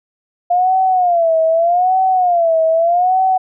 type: tone with vibrato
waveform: sine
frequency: 698.5 Hz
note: F5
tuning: in tune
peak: -10 dBFS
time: 0.5-3.38 s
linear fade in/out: 10 ms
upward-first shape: sine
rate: 0.82 Hz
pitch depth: 140 cents each way
effects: none